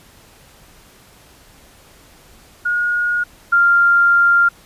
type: tone pair in turn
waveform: sine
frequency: 1438 / 1393.8 Hz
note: F#6 / F6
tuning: -50 / -4 cents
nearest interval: minor second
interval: 54 cents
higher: first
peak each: -15 / -9 dBFS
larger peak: second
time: 2.65-3.24 / 3.52-4.49 s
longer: second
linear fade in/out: 10 ms
effects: pink hiss -47 dBFS RMS until 4.65 s + resampled to 32000 Hz